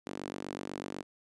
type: tone with high-pass filter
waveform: sawtooth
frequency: 48.06 Hz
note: G1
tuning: 34 cents flat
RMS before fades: -41 dBFS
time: 0.06-1.03 s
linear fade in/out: 10 ms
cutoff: 280 Hz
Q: 1.8
effects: resampled to 22050 Hz